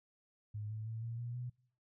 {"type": "tone with pitch steps", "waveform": "sine", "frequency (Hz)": [105.5, 108.84, 112.29, 115.85, 119.52, 123.31], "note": ["G#2", "A2", "A2", "A#2", "A#2", "B2"], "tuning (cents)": [28, -18, 36, -10, 44, -2], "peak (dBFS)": -39, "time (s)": [0.54, 1.5], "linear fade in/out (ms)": 10, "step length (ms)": 160, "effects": ["noise-tail reverb RT60 0.6 s tail -24 dB re dry"]}